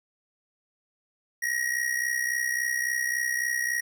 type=tone with amplitude modulation; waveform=square; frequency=1894 Hz; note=A#6; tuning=27 cents sharp; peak=-23 dBFS; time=1.42-3.81 s; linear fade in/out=10 ms; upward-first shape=sine; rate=63.6 Hz; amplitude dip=70%; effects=none